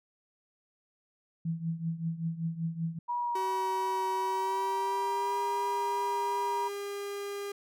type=tone with tremolo; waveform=sine; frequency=164.81 Hz; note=E3; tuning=in tune; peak=-27 dBFS; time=1.45-2.99 s; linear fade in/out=5 ms; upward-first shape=triangle; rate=5.2 Hz; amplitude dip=85%
type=tone with vibrato; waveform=sine; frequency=959 Hz; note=A#5; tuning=49 cents sharp; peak=-29 dBFS; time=3.08-6.69 s; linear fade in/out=20 ms; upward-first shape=triangle; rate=2.8 Hz; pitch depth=14 cents each way
type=tone with pitch glide; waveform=45% pulse; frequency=378.6 to 403.4 Hz; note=F#4 to G4; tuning=+40 to +50 cents; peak=-35 dBFS; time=3.35-7.52 s; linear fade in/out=5 ms; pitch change=+110 cents; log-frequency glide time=4.23-5.38 s
effects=none